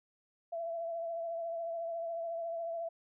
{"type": "tone with vibrato", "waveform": "sine", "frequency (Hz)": 670, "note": "E5", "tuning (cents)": 28, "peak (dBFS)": -35, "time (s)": [0.52, 2.89], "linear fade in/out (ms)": 10, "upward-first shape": "triangle", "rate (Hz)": 14, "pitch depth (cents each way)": 36, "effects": []}